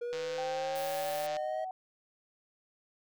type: exponential sweep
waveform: triangle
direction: up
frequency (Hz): 475.7 to 639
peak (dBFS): -32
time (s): 0.01-1.65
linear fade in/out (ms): 10
type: click train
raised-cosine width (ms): 0.2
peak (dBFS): -26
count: 194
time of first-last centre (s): 0.13-1.367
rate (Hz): 156
type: tone with pitch glide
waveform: sine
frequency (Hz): 780 to 748.7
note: G5 to F#5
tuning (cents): -9 to +20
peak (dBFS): -36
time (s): 0.38-1.71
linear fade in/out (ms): 2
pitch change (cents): -71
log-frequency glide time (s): 0.82-1.45
type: noise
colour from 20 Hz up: blue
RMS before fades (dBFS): -45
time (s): 0.75-1.27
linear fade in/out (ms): 10
effects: none